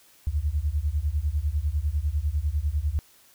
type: beating tone pair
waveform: sine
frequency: 69.3 / 79.3 Hz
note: C#2 / D#2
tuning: 0 / +33 cents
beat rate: 10 Hz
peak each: -26 dBFS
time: 0.27-2.99 s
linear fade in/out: 0 ms
effects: white hiss -57 dBFS RMS until 3.34 s